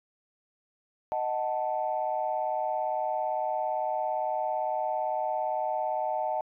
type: chord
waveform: sine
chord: D# diminished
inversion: none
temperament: equal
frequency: 622.3 / 740 / 880 Hz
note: D#5 / F#5 / A5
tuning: 0 / 0 / 0 cents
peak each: -31 / -31 / -31 dBFS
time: 1.12-6.41 s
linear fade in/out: 0 ms
effects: tanh soft clip ceiling -17 dBFS